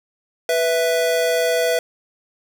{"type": "tone pair together", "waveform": "square", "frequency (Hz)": [493.7, 659], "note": ["B4", "E5"], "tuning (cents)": [-1, -1], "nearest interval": "perfect fourth", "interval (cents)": 500, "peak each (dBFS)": -20, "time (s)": [0.49, 1.79], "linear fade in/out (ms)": 2, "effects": []}